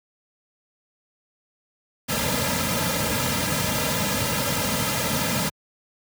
pink noise with comb filter, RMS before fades -24 dBFS, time 2.08-5.5 s, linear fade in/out 20 ms, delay 2.7 ms, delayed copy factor -1, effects high-pass 80 Hz 12 dB/octave

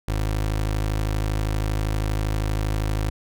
25% pulse tone, 52.6 Hz, G#1, 23 cents sharp, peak -18 dBFS, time 0.08-3.1 s, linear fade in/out 5 ms, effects none

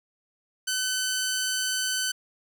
10% pulse tone, 1516 Hz, F#6, 42 cents sharp, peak -17 dBFS, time 0.67-2.12 s, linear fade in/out 10 ms, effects none

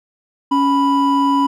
triangle tone pair together, 278.6 / 987.8 Hz, C#4 / B5, +9 / 0 cents, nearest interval octave + minor seventh, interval 2191 cents, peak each -13 dBFS, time 0.51-1.47 s, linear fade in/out 10 ms, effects none

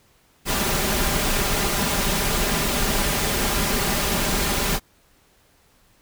pink noise with comb filter, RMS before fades -22 dBFS, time 0.45-4.8 s, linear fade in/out 50 ms, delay 5 ms, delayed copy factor +0.5, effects pink hiss -59 dBFS RMS until 6.01 s

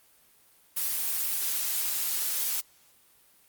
blue noise, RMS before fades -29 dBFS, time 0.76-2.61 s, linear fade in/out 10 ms, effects white hiss -61 dBFS RMS until 3.48 s + Opus 32 kbps

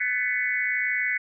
sine tone cluster, 1503 / 1710 / 1771 / 2004 / 2217 Hz, F#6 / A6 / A6 / B6 / C#7, +27 / -50 / +11 / +25 / 0 cents, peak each -32 / -34 / -34 / -26 / -28 dBFS, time 0-1.18 s, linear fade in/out 10 ms, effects none

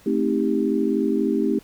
sine chord, A half-diminished seventh, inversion none, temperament just, 220 / 264 / 316.8 / 396 Hz, A3 / C4 / Eb4 / G4, 0 / +16 / +31 / +18 cents, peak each -24 dBFS, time 0.06-1.59 s, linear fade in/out 5 ms, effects pink hiss -52 dBFS RMS until 1.63 s

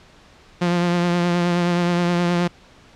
sawtooth tone with vibrato, 174.61 Hz, F3, in tune, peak -13 dBFS, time 0.61-2.48 s, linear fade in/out 10 ms, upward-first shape triangle, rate 9.5 Hz, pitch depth 31 cents each way, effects pink hiss -49 dBFS RMS until 2.95 s + low-pass 5000 Hz 12 dB/octave

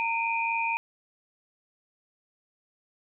sine tone cluster, 916 / 2378 / 2482 Hz, A#5 / D7 / D#7, -31 / +21 / -5 cents, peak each -28 / -32 / -30 dBFS, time 0-0.77 s, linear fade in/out 0 ms, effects none

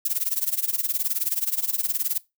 violet noise with tremolo, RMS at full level -22 dBFS, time 0.05-2.18 s, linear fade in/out 5 ms, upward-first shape sine, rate 19 Hz, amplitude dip 90%, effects noise-tail reverb RT60 0.2 s tail -20 dB re dry

